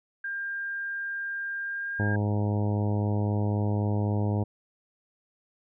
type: tone with pitch glide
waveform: sine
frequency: 1600 to 1613 Hz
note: G6 to G6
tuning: +35 to +49 cents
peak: -30 dBFS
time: 0.24-2.16 s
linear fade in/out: 5 ms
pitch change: +14 cents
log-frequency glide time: 1.61-2 s
type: harmonic tone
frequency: 103.83 Hz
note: G#2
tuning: in tune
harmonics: 1 / 2 / 3 / 4 / 5 / 6 / 7 / 8 / 9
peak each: -25 / -31 / -35 / -37 / -39 / -41 / -42 / -43 / -44 dBFS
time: 1.99-4.44 s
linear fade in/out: 10 ms
effects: none